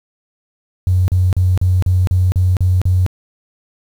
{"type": "tone bursts", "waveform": "triangle", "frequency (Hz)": 91.6, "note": "F#2", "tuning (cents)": -17, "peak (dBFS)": -6, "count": 9, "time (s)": [0.87, 3.064], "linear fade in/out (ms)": 0, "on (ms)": 210, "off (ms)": 38, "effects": ["tanh soft clip ceiling -8 dBFS", "7-bit"]}